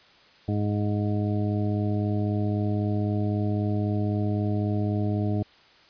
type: harmonic tone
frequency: 103.83 Hz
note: G#2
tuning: in tune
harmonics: 1 / 2 / 3 / 4 / 6 / 7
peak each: -25 / -29 / -31 / -36 / -37 / -40 dBFS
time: 0.48-5.43 s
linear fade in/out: 5 ms
effects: white hiss -55 dBFS RMS until 5.89 s + resampled to 11025 Hz